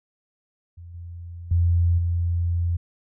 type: tone with level steps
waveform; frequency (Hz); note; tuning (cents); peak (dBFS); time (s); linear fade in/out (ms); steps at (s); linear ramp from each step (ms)
sine; 86; F2; -26; -38 / -34 / -16 / -20; 0.77-2.77; 10; 0.94 / 1.51 / 1.98; 5
effects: none